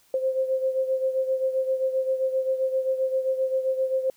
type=beating tone pair; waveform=sine; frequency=523.3 / 530.9 Hz; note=C5 / C5; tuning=0 / +25 cents; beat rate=7.6 Hz; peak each=-23 / -29 dBFS; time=0.14-4.1 s; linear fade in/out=2 ms; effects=white hiss -61 dBFS RMS until 4.16 s